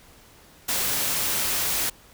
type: noise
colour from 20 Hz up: white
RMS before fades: -25 dBFS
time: 0.68-1.9 s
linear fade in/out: 10 ms
effects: pink hiss -52 dBFS RMS until 2.13 s